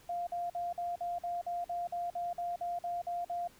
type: tone bursts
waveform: sine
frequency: 698.5 Hz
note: F5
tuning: in tune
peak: -33 dBFS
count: 15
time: 0.09-3.476 s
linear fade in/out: 5 ms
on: 180 ms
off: 49 ms
effects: pink hiss -61 dBFS RMS until 3.59 s